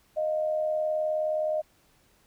sine tone pair together, 619.1 / 698.5 Hz, D#5 / F5, -9 / 0 cents, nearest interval major second, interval 209 cents, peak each -25 / -35 dBFS, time 0.16-1.62 s, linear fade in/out 20 ms, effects pink hiss -64 dBFS RMS until 2.26 s

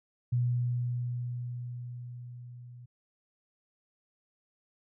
sine tone with level ramp, 122.1 Hz, B2, 19 cents flat, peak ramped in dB -24 to -46 dBFS, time 0.32-2.86 s, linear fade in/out 10 ms, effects none

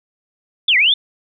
sine linear two-way sweep, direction down then up, 3630 to 1916 to 3630 Hz, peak -10 dBFS, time 0.68-0.94 s, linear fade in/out 5 ms, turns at 0.77 s, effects none

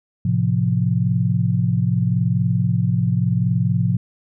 sine chord, F major, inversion first, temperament equal, 110 / 130.81 / 174.61 Hz, A2 / C3 / F3, 0 / 0 / 0 cents, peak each -20 dBFS, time 0.25-3.97 s, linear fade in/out 5 ms, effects none

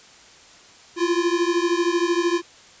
square beating tone pair, 340 / 353 Hz, F4 / F4, -46 / +19 cents, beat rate 13 Hz, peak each -22 / -23 dBFS, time 0.96-2.42 s, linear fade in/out 50 ms, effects white hiss -48 dBFS RMS until 2.8 s + resampled to 16000 Hz

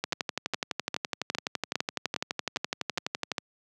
two click trains, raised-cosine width 0.2 ms, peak -11 / -11 dBFS, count 9 / 40, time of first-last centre 0.13-3.382 / 0.04-3.317 s, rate 2.46 / 11.9 Hz, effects high-pass 150 Hz 12 dB/octave

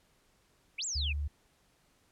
sine exponential two-way sweep, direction up then down, 2093 to 7900 to 2359 Hz, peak -33 dBFS, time 0.78-1.13 s, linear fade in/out 10 ms, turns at 0.85 s
sine tone, 72.9 Hz, D2, 12 cents flat, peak -31 dBFS, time 0.95-1.28 s, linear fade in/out 10 ms
effects pink hiss -69 dBFS RMS until 2.11 s + low-pass 12000 Hz 12 dB/octave

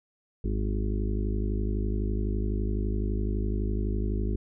harmonic tone, 51.91 Hz, G#1, in tune, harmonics 1 / 2 / 4 / 5 / 6 / 7 / 8, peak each -27 / -33 / -35 / -40 / -40 / -38 / -41 dBFS, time 0.44-4.36 s, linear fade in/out 5 ms, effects none

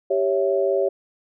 sine chord, C# diminished, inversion second, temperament equal, 392 / 554.4 / 659.3 Hz, G4 / C#5 / E5, 0 / 0 / 0 cents, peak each -21 / -21 / -26 dBFS, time 0.1-0.89 s, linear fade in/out 10 ms, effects none

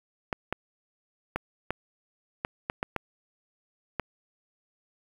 clicks, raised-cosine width 0.5 ms, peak -13 dBFS, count 9, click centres 0.328 / 0.526 / 1.36 / 1.706 / 2.449 / 2.699 / 2.829 / 2.963 / 3.997 s, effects 7-bit

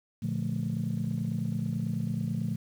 sine chord, Bb major seventh, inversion none, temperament just, 116.54 / 145.68 / 174.81 / 218.5 Hz, Bb2 / D3 / F3 / A3, 0 / -14 / +2 / -12 cents, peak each -33 dBFS, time 0.22-2.56 s, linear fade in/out 10 ms, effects tanh soft clip ceiling -21 dBFS + 9-bit

